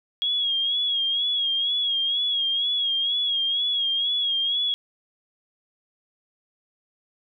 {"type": "tone with vibrato", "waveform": "sine", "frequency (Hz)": 3300, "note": "G#7", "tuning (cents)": -12, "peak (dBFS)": -21, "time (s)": [0.22, 4.74], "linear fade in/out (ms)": 0, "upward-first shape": "sine", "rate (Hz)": 2.1, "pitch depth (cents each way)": 58, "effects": []}